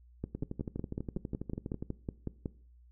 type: two click trains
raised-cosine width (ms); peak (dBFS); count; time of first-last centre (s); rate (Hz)
3; -22 / -24; 13 / 19; 0.24-2.458 / 0.35-1.825; 5.41 / 12.2
effects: noise-tail reverb RT60 0.5 s tail -20 dB re dry + added 60 Hz sine -56 dBFS peak until 2.91 s